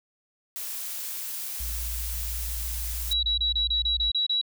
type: noise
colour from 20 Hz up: blue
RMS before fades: -34 dBFS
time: 0.56-3.13 s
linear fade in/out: 0 ms
type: tone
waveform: sine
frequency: 58.27 Hz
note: A#1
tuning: in tune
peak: -31 dBFS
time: 1.6-4.11 s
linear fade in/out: 5 ms
type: tone bursts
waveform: sine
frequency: 3898 Hz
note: B7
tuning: 23 cents flat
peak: -22 dBFS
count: 9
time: 3.11-4.414 s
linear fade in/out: 5 ms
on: 120 ms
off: 28 ms
effects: none